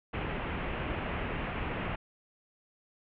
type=low-pass noise; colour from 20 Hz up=pink; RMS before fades=-35 dBFS; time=0.13-1.96 s; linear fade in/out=10 ms; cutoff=2900 Hz; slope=48 dB/octave; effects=none